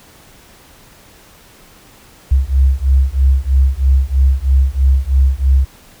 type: beating tone pair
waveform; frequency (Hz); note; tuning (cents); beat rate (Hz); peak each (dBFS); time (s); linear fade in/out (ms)
sine; 65.41 / 68.51; C2 / C#2; 0 / -20; 3.1; -12; 2.31-5.65; 10
effects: pink hiss -44 dBFS RMS until 6 s